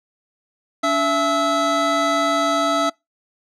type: tone cluster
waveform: square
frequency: 286.4 / 668 / 1302 Hz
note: D4 / E5 / E6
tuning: -43 / +23 / -22 cents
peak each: -24 / -21 / -21 dBFS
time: 0.83-2.9 s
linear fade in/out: 10 ms
effects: noise-tail reverb RT60 0.2 s tail -25 dB re dry + low-pass 6000 Hz 12 dB/octave